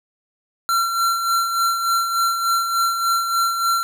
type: tone with tremolo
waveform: square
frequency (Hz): 1363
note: F6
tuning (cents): -43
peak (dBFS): -16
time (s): 0.69-3.83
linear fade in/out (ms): 0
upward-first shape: sine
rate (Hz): 3.4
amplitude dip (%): 50
effects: none